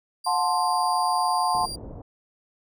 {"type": "tone", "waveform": "30% pulse", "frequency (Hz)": 4760, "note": "D8", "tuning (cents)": 22, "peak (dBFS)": -29, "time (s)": [0.24, 1.76], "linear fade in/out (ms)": 10}
{"type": "chord", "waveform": "sine", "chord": "F# diminished", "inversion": "none", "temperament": "equal with one note detuned", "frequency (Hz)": [722.3, 880, 1046.5], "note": ["F#5", "A5", "C6"], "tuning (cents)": [-42, 0, 0], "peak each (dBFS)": -25, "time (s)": [0.26, 1.66], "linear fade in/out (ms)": 10}
{"type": "low-pass noise", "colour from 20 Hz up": "pink", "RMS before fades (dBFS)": -39, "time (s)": [1.54, 2.02], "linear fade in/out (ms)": 5, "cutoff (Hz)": 700, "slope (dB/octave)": 24}
{"effects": []}